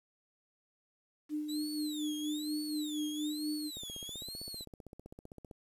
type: tone with tremolo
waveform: sine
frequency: 301.5 Hz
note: D4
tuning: 46 cents sharp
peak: -32 dBFS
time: 1.29-3.71 s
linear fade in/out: 50 ms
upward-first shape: sine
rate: 4.2 Hz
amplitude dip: 45%
type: tone with vibrato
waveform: sawtooth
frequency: 3800 Hz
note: A#7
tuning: 33 cents sharp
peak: -39 dBFS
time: 1.48-4.65 s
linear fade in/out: 20 ms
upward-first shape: sine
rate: 1.1 Hz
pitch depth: 270 cents each way
type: click train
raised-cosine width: 2 ms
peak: -35 dBFS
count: 28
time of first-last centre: 3.77-5.512 s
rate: 15.5 Hz
effects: resampled to 32000 Hz + 10-bit